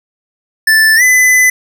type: tone with pitch glide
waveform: square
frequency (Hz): 1760 to 2010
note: A6 to B6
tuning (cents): 0 to +30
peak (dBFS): -6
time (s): 0.67-1.5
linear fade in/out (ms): 5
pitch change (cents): +230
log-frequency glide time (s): 0.96-1.02
effects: none